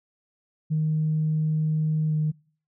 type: tone with pitch glide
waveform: sine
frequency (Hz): 155.56 to 153.77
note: D#3 to D#3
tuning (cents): 0 to -20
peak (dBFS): -20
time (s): 0.7-2.32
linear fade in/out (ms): 20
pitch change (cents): -20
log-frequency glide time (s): 2.07-2.15
effects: noise-tail reverb RT60 0.5 s tail -26 dB re dry + tanh soft clip ceiling -16 dBFS